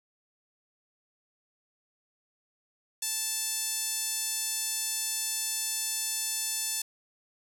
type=tone with band-pass filter; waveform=5% pulse; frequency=880 Hz; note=A5; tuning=in tune; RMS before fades=-32 dBFS; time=3.02-6.82 s; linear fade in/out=5 ms; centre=10000 Hz; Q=0.62; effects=none